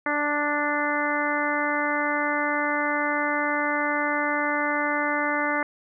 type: harmonic tone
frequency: 293.7 Hz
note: D4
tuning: in tune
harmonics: 1 / 2 / 3 / 4 / 5 / 6 / 7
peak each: -30 / -30 / -30 / -30 / -30 / -30 / -30 dBFS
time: 0.06-5.63 s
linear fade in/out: 2 ms
effects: none